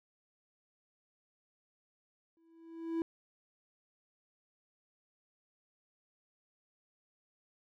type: tone with exponential growth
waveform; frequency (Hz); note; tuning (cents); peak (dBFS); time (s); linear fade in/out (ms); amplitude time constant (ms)
triangle; 329.6; E4; 0; -27; 2.37-3.02; 1; 140
effects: none